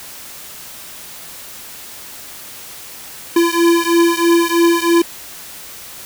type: beating tone pair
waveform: square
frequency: 337.6 / 340.7 Hz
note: E4 / F4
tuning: +41 / -43 cents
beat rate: 3.1 Hz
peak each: -14 / -15 dBFS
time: 3.36-5.02 s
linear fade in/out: 5 ms
effects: white hiss -34 dBFS RMS until 6.05 s